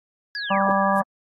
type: tone with vibrato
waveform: sine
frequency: 1661.2 Hz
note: G#6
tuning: in tune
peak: -28 dBFS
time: 0.35-1.01 s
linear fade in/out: 2 ms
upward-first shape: triangle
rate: 14 Hz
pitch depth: 24 cents each way
type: linear sweep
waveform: sine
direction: down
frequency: 4980 to 110 Hz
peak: -31 dBFS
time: 0.35-0.71 s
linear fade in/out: 0 ms
type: harmonic tone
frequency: 195.8 Hz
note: G3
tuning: 2 cents flat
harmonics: 1 / 3 / 4 / 5 / 6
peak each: -24 / -24 / -24 / -24 / -24 dBFS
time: 0.5-1.02 s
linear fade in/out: 10 ms
type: noise with exponential growth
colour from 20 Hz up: violet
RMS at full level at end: -36 dBFS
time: 0.9-0.99 s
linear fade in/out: 0 ms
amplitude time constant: 18 ms
effects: AAC 32 kbps